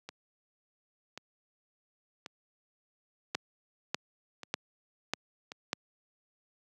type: two click trains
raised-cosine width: 0.2 ms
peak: -12 / -24 dBFS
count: 5 / 6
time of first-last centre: 3.35-5.731 / 0.09-5.519 s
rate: 1.68 / 0.921 Hz
effects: high-pass 150 Hz 12 dB/octave